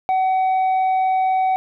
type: tone with tanh clipping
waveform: triangle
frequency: 754 Hz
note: F#5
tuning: 32 cents sharp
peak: -16 dBFS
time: 0.09-1.56 s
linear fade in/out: 0 ms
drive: 8 dB
effects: none